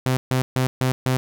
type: tone bursts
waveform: sawtooth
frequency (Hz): 128.7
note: C3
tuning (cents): -28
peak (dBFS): -14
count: 5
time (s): 0.06-1.17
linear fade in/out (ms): 0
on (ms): 110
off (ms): 140
effects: none

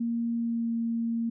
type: tone with pitch glide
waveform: sine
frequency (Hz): 233.1 to 230.6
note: A#3 to A#3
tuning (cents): 0 to -19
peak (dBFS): -26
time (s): 0-1.3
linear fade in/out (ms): 10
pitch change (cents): -19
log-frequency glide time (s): 0.35-0.73
effects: none

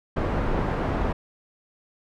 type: low-pass noise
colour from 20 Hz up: pink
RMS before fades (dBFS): -25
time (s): 0.16-1.13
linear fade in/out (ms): 10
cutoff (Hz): 1200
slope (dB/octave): 12
effects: none

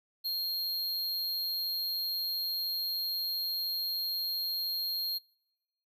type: tone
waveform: square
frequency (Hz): 4231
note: C8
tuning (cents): +19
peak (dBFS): -31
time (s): 0.24-5.19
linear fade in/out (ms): 20
effects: noise-tail reverb RT60 0.9 s tail -26 dB re dry

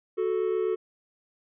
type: tone pair together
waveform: triangle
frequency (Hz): 370 / 438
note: F#4 / A4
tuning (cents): 0 / -8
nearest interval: minor third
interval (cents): 292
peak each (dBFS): -25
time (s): 0.17-0.76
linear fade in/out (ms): 20
effects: resampled to 8000 Hz

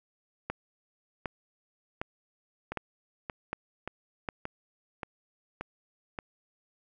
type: two click trains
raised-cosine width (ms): 0.5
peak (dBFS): -20 / -17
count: 7 / 6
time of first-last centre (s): 2.72-6.188 / 0.5-4.288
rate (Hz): 1.73 / 1.32
effects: none

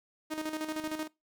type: tone with tremolo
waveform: sawtooth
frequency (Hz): 311.1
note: D#4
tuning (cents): 0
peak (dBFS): -28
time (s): 0.3-1.08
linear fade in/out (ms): 20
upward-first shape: square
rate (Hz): 13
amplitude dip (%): 60
effects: noise-tail reverb RT60 0.2 s tail -21 dB re dry

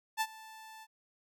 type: tone with ADSR envelope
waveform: sawtooth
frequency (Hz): 880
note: A5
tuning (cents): 0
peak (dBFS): -24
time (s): 0.17-0.87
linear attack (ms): 39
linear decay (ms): 53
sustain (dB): -21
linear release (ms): 44
effects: none

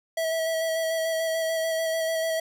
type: tone with vibrato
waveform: square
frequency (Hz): 649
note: E5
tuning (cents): -27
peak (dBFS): -25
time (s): 0.17-2.4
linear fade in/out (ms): 5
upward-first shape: square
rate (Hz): 6.8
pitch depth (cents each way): 14
effects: none

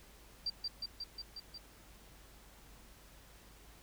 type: tone with echo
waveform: sine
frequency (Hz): 4699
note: D8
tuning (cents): 0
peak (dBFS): -33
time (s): 0.46-0.5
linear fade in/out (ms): 5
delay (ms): 180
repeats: 6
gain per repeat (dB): -2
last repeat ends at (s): 1.58
effects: added 50 Hz sine -60 dBFS peak until 3.82 s + pink hiss -60 dBFS RMS until 3.82 s

